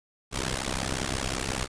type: noise with amplitude modulation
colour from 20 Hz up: pink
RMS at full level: -26 dBFS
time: 0.31-1.68 s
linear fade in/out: 50 ms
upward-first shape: sine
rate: 65.5 Hz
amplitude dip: 100%
effects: resampled to 22050 Hz